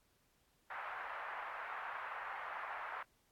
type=band-pass noise; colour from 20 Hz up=pink; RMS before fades=-45 dBFS; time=0.7-3.03 s; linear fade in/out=5 ms; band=830 to 1800 Hz; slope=24 dB/octave; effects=pink hiss -75 dBFS RMS until 3.31 s + AAC 64 kbps